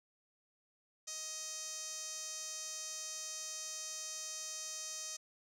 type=tone with band-pass filter; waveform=sawtooth; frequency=628 Hz; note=D#5; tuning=16 cents sharp; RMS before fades=-44 dBFS; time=1.07-5.17 s; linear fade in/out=10 ms; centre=6300 Hz; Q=4.5; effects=none